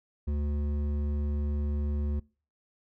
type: tone with hard clipping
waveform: sine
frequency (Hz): 73.1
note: D2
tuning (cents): -7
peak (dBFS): -29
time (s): 0.27-2.2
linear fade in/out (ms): 10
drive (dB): 10
effects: noise-tail reverb RT60 0.4 s tail -25 dB re dry